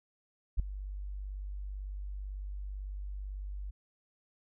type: tone with ADSR envelope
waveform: sine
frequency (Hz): 49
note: G1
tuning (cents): 0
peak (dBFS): -21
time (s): 0.57-3.71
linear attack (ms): 26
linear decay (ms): 4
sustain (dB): -16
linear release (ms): 12
effects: none